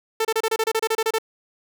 sawtooth tone bursts, 444.7 Hz, A4, 18 cents sharp, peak -15 dBFS, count 13, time 0.2-1.185 s, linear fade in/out 5 ms, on 49 ms, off 29 ms, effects none

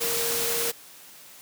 sine tone in noise, 466.2 Hz, A#4, in tune, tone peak -31 dBFS, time 0-0.72 s, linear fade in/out 20 ms, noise white, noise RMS -27 dBFS, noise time 0-0.72 s, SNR -7 dB, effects white hiss -48 dBFS RMS until 1.41 s + high-pass 100 Hz 12 dB/octave

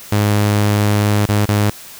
sawtooth tone with dropouts, 103.83 Hz, G#2, in tune, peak -8 dBFS, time 0.12-1.7 s, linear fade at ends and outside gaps 5 ms, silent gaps 1.259-1.288 / 1.456-1.486 s, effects white hiss -36 dBFS RMS until 1.99 s

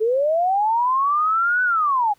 sine linear two-way sweep, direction up then down, 423 to 1505 to 795 Hz, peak -16 dBFS, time 0-2.14 s, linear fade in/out 20 ms, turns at 1.63 s, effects pink hiss -60 dBFS RMS until 2.18 s + high-pass 80 Hz 12 dB/octave

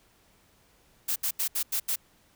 blue noise bursts at uneven times, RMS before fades -28 dBFS, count 6, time 1.08-1.16 / 1.23-1.31 / 1.39-1.48 / 1.55-1.63 / 1.72-1.8 / 1.88-1.96 s, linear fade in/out 10 ms, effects pink hiss -63 dBFS RMS until 2.35 s

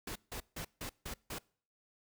pink noise bursts, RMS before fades -42 dBFS, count 6, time 0.07-1.386 s, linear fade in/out 5 ms, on 86 ms, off 160 ms, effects noise-tail reverb RT60 0.5 s tail -25 dB re dry

